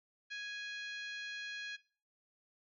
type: harmonic tone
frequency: 830 Hz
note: G#5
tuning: 1 cent flat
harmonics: 2 / 3 / 4 / 5 / 6 / 7 / 8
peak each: -43 / -47 / -50 / -50 / -61 / -61 / -65 dBFS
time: 0.3-1.77 s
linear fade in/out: 20 ms
effects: noise-tail reverb RT60 0.4 s tail -18 dB re dry